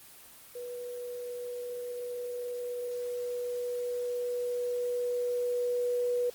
sine tone with level ramp, 488.6 Hz, B4, 19 cents flat, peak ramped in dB -37 to -26 dBFS, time 0.55-6.3 s, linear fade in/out 5 ms, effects white hiss -52 dBFS RMS until 6.34 s + Opus 24 kbps

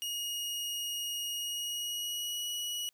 sawtooth tone with pitch glide, 2874 to 2919 Hz, F7 to F#7, +49 to -24 cents, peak -31 dBFS, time 0.02-2.89 s, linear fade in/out 0 ms, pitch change +27 cents, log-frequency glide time 1.35-2.47 s, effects white hiss -75 dBFS RMS until 2.93 s

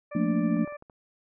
harmonic tone, 587.3 Hz, D5, in tune, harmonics 1 / 2 / 3 / 4, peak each -37 / -43 / -47 / -49 dBFS, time 0.11-0.77 s, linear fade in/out 10 ms
sine chord, Bb major seventh, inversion second, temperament equal, 174.61 / 220 / 233.1 / 293.7 Hz, F3 / A3 / Bb3 / D4, 0 / 0 / 0 / 0 cents, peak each -28 dBFS, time 0.15-0.65 s, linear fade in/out 5 ms
clicks, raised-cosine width 1 ms, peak -35 / -30 / -39 / -34 / -36 dBFS, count 5, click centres 0.567 / 0.676 / 0.724 / 0.824 / 0.898 s
effects none

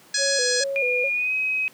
harmonic tone, 837 Hz, G#5, 13 cents sharp, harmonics 2 / 3 / 4 / 5 / 6 / 7 / 8 / 9 / 10, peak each -26 / -36 / -36 / -27 / -27 / -29 / -33 / -33 / -33 dBFS, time 0.14-0.64 s, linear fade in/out 5 ms
sine tone with vibrato, 523.3 Hz, C5, in tune, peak -24 dBFS, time 0.17-1.1 s, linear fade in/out 50 ms, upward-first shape square, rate 2.3 Hz, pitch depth 89 cents each way
sine tone with pitch glide, 2426 to 2535 Hz, D#7 to D#7, -44 to +32 cents, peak -21 dBFS, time 0.76-1.68 s, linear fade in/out 0 ms, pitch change +76 cents, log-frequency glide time 1.11-1.33 s
effects pink hiss -51 dBFS RMS until 1.73 s + high-pass 200 Hz 12 dB/octave

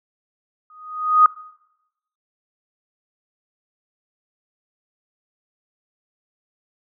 sine tone with exponential growth, 1244.5 Hz, D#6, in tune, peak -6 dBFS, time 0.7-1.26 s, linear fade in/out 2 ms, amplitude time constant 120 ms, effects noise-tail reverb RT60 0.9 s tail -22 dB re dry

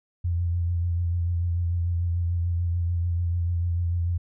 sine tone with vibrato, 86.3 Hz, F2, 20 cents flat, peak -22 dBFS, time 0.24-4.18 s, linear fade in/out 10 ms, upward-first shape triangle, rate 6.8 Hz, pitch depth 39 cents each way, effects none

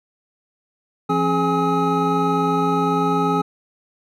triangle tone cluster, 171.2 / 269 / 418.7 / 828 / 1277 Hz, F3 / C4 / G#4 / G#5 / D#6, -34 / +48 / +14 / -5 / +45 cents, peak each -21 dBFS, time 1.09-3.42 s, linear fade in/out 10 ms, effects none

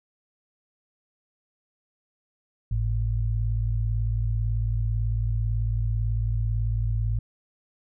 sine tone pair together, 51.91 / 110 Hz, G#1 / A2, 0 / 0 cents, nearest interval octave + minor second, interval 1300 cents, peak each -25 dBFS, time 2.71-7.19 s, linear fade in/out 5 ms, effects none

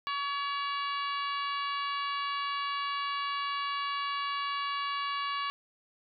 harmonic tone with a mistuned harmonic, 565 Hz, C#5, 33 cents sharp, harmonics 2 / 3 / 4 / 5 / 6 / 7 / 8, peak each -32 / -41 / -42 / -40 / -45 / -46 / -47 dBFS, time 0.07-5.5 s, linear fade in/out 0 ms, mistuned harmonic 4, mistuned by +16 cents, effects none

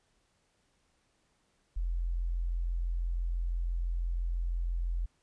sine tone, 43 Hz, F1, 26 cents flat, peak -29 dBFS, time 1.76-5.06 s, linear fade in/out 10 ms, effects pink hiss -73 dBFS RMS until 5.22 s + resampled to 22050 Hz

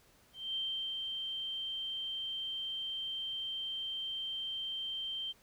sine tone with ADSR envelope, 3136 Hz, G7, in tune, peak -33 dBFS, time 0.33-5.33 s, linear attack 220 ms, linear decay 390 ms, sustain -3 dB, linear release 24 ms, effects pink hiss -65 dBFS RMS until 5.42 s

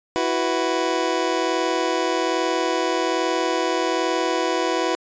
25% pulse chord, E suspended second, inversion none, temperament just, 329.6 / 370.8 / 494.4 Hz, E4 / F#4 / B4, 0 / +4 / +2 cents, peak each -21 dBFS, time 0.16-4.95 s, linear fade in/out 0 ms, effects resampled to 16000 Hz

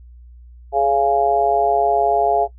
harmonic tone with a mistuned harmonic, 138.59 Hz, C#3, in tune, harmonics 3 / 4 / 5 / 6, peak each -20 / -24 / -16 / -21 dBFS, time 0.72-2.48 s, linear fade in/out 50 ms, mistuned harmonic 3, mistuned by +16 cents, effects noise-tail reverb RT60 0.1 s tail -17 dB re dry + added 60 Hz sine -39 dBFS peak until 2.58 s

